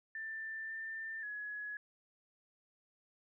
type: tone with pitch steps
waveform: sine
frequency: 1778 / 1789 / 1685 Hz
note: A6 / A6 / G#6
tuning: +18 / +28 / +25 cents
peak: -40 dBFS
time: 0.15-1.77 s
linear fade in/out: 2 ms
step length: 540 ms
effects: none